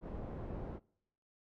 pink low-pass noise, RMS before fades -43 dBFS, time 0.01-0.8 s, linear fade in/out 50 ms, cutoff 640 Hz, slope 12 dB/octave, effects noise-tail reverb RT60 0.8 s tail -26 dB re dry

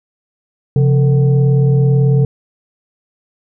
sine tone with frequency modulation, 135.4 Hz, C#3, 40 cents flat, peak -8 dBFS, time 0.76-2.25 s, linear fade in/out 2 ms, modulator 309 Hz, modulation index 0.55, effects none

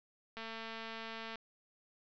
click train, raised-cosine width 0.3 ms, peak -29 dBFS, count 223, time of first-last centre 0.37-1.357 s, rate 225 Hz, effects resampled to 16000 Hz

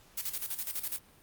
blue noise with tremolo, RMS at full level -34 dBFS, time 0.17-0.99 s, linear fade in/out 10 ms, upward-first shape square, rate 12 Hz, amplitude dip 70%, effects pink hiss -60 dBFS RMS until 1.22 s + Opus 48 kbps

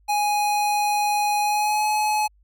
square tone with pitch glide, 830.6 to 849.5 Hz, G#5 to G#5, 0 to +39 cents, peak -20 dBFS, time 0.08-2.28 s, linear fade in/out 20 ms, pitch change +39 cents, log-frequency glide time 1.4-1.85 s, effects added 50 Hz sine -55 dBFS peak until 2.43 s

